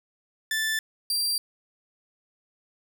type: tone pair in turn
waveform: sawtooth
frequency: 1760 / 4720 Hz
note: A6 / D8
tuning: 0 / +8 cents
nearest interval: octave + perfect fourth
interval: 1708 cents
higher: second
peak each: -21 / -21 dBFS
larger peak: neither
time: 0.51-0.79 / 1.1-1.38 s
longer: neither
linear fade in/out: 2 ms
effects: none